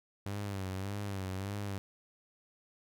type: tone with vibrato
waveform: sawtooth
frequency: 98 Hz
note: G2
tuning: in tune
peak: -32 dBFS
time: 0.26-1.78 s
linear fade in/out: 0 ms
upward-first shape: sine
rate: 1.7 Hz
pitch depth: 76 cents each way
effects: none